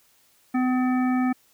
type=harmonic tone; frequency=253.8 Hz; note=B3; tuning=47 cents sharp; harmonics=1 / 3 / 5 / 7 / 9; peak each=-20 / -30 / -34 / -37 / -39 dBFS; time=0.54-1.33 s; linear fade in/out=10 ms; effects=white hiss -61 dBFS RMS until 1.53 s